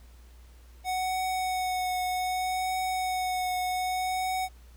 square tone with vibrato, 740 Hz, F#5, in tune, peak -28 dBFS, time 0.84-4.49 s, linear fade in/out 50 ms, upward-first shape triangle, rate 0.64 Hz, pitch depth 18 cents each way, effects added 60 Hz sine -49 dBFS peak until 4.76 s + pink hiss -61 dBFS RMS until 4.76 s

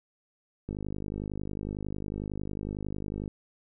click train, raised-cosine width 3 ms, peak -22 dBFS, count 133, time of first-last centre 0.69-3.278 s, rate 51 Hz, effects none

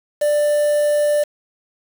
triangle tone with quantisation, 591 Hz, D5, 11 cents sharp, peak -12 dBFS, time 0.21-1.24 s, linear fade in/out 10 ms, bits 5, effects none

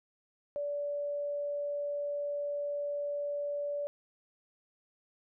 sine tone, 578 Hz, D5, 28 cents flat, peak -32 dBFS, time 0.56-3.87 s, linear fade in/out 0 ms, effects none

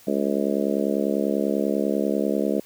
harmonic tone, 70.1 Hz, C#2, 20 cents sharp, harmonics 3 / 4 / 5 / 6 / 7 / 8 / 9, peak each -26 / -27 / -28 / -29 / -29 / -30 / -31 dBFS, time 0.07-2.6 s, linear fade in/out 5 ms, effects white hiss -51 dBFS RMS until 2.65 s

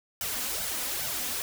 white noise with flanger, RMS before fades -32 dBFS, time 0.21-1.42 s, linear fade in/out 0 ms, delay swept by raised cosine 1.3 to 4.1 ms, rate 2.4 Hz, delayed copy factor +0.9, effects none

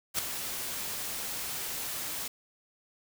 white noise with ADSR envelope, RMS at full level -27 dBFS, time 0.14-2.28 s, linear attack 46 ms, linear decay 8 ms, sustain -9 dB, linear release 6 ms, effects none

